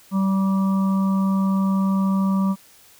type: harmonic tone with a mistuned harmonic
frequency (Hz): 193.1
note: G3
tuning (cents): -26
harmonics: 1 / 3 / 5 / 6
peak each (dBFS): -17 / -36 / -33 / -32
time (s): 0.11-2.56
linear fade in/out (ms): 50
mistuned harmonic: 6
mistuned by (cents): +15
effects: white hiss -51 dBFS RMS until 2.99 s